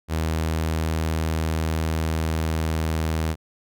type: tone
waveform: sawtooth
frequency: 79.9 Hz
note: D#2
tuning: 47 cents sharp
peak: -18 dBFS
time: 0.08-3.36 s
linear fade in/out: 50 ms
effects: none